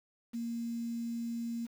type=tone with quantisation; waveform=sine; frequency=233.1 Hz; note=A#3; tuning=in tune; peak=-34 dBFS; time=0.33-1.67 s; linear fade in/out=20 ms; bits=9; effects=none